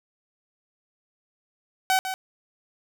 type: tone with echo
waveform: sawtooth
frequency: 757 Hz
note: F#5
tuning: 39 cents sharp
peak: -15 dBFS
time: 1.9-1.99 s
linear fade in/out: 0 ms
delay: 150 ms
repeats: 1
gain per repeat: -9 dB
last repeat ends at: 2.14 s
effects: none